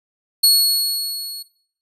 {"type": "tone with level ramp", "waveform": "sawtooth", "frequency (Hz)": 4351, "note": "C#8", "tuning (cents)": -33, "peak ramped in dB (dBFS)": [-6, -27], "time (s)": [0.43, 1.43], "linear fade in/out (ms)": 10, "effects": ["noise-tail reverb RT60 0.6 s tail -19 dB re dry", "resampled to 32000 Hz"]}